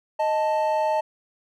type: tone pair together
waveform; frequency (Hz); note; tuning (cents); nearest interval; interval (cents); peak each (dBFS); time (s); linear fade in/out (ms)
triangle; 622.3 / 880.1; D#5 / A5; 0 / 0; tritone; 600; -21; 0.19-1.01; 10
effects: none